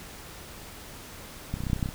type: clicks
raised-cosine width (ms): 5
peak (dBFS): -17 / -29 / -21 / -20 / -18 / -17 / -11 / -23 / -26 / -13 / -18 / -22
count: 12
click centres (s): 1.54 / 1.57 / 1.605 / 1.637 / 1.668 / 1.7 / 1.732 / 1.763 / 1.794 / 1.828 / 1.859 / 1.889
effects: pink hiss -44 dBFS RMS until 1.94 s